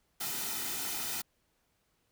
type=noise with comb filter; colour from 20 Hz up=white; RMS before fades=-36 dBFS; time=0.2-1.22 s; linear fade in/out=10 ms; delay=1.8 ms; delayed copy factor=-0.65; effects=pink hiss -75 dBFS RMS until 2.11 s